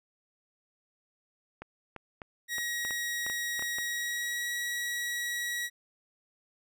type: clicks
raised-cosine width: 0.5 ms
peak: -26 dBFS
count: 11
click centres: 1.62 / 1.963 / 2.218 / 2.583 / 2.85 / 2.908 / 3.265 / 3.299 / 3.594 / 3.624 / 3.785 s
type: tone with pitch glide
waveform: sawtooth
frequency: 1900 to 1918.7 Hz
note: A#6 to A#6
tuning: +33 to +49 cents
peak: -28 dBFS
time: 2.48-5.7 s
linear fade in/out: 50 ms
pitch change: +16 cents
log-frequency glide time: 3.82-4.51 s
effects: none